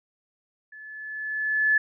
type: tone with level ramp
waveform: sine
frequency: 1727 Hz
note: A6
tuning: 33 cents flat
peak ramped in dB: -42 to -16 dBFS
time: 0.72-1.78 s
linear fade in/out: 5 ms
effects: none